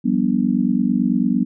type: chord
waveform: sine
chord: G dominant seventh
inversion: third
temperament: just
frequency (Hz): 176.4 / 196 / 245 / 294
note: F3 / G3 / B3 / D4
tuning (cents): +18 / 0 / -14 / +2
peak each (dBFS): -24 / -20 / -18 / -24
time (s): 0.04-1.45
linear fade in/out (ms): 20
effects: none